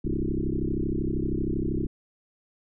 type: tone with frequency modulation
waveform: sine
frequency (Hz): 174.61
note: F3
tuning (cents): 0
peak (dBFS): -24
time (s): 0.04-1.87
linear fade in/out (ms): 10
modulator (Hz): 32.8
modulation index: 5.9
effects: none